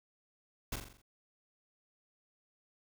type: noise with echo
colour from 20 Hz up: pink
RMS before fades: -37 dBFS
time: 0.72-0.76 s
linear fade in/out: 5 ms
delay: 43 ms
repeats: 6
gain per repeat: -5 dB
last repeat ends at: 1.018 s
effects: none